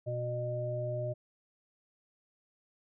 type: harmonic tone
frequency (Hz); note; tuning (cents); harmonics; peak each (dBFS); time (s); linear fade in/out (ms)
121.9; B2; -22; 1 / 3 / 5; -35 / -44 / -35; 0.06-1.14; 20
effects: none